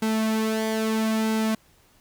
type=tone with flanger; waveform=sawtooth; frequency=220 Hz; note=A3; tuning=in tune; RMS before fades=-24 dBFS; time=0.02-1.55 s; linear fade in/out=5 ms; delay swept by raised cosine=1.7 to 3.8 ms; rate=0.77 Hz; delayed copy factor=-0.6; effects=pink hiss -59 dBFS RMS until 2 s